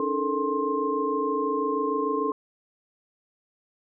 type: tone cluster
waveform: sine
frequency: 280.4 / 307.4 / 434.2 / 460.8 / 1058 Hz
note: C#4 / D#4 / A4 / A#4 / C6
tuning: +20 / -21 / -23 / -20 / +19 cents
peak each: -31 / -33 / -27 / -34 / -28 dBFS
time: 0-2.32 s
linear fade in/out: 2 ms
effects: none